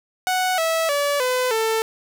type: tone with pitch steps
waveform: sawtooth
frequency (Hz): 740 / 651.7 / 573.9 / 505.4 / 445.1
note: F#5 / E5 / D5 / B4 / A4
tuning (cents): 0 / -20 / -40 / +40 / +20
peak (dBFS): -15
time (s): 0.27-1.82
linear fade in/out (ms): 0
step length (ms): 310
effects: none